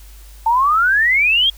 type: exponential sweep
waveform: sine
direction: up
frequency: 880 to 3322 Hz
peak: -11 dBFS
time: 0.46-1.5 s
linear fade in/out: 5 ms
effects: added 50 Hz sine -37 dBFS peak until 1.57 s + white hiss -47 dBFS RMS until 1.57 s